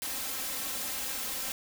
white noise with comb filter, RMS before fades -35 dBFS, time 0.02-1.52 s, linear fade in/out 0 ms, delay 3.8 ms, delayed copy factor +1, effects none

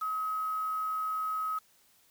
sine tone with quantisation, 1274 Hz, D#6, 41 cents sharp, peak -30 dBFS, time 0.01-1.59 s, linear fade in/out 10 ms, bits 8, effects white hiss -65 dBFS RMS until 2.1 s

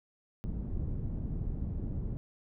pink low-pass noise, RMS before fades -35 dBFS, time 0.44-2.17 s, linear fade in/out 0 ms, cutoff 190 Hz, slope 12 dB/octave, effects none

